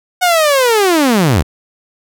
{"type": "linear sweep", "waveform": "sawtooth", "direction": "down", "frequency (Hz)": [740, 61.74], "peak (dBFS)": -5, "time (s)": [0.21, 1.43], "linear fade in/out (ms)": 20, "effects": []}